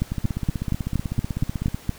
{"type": "two click trains", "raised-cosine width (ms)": 5, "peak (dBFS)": [-13, -9], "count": [27, 9], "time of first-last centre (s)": [[0.12, 1.745], [0.02, 1.894]], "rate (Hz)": [16, 4.27], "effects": ["pink hiss -45 dBFS RMS until 1.98 s"]}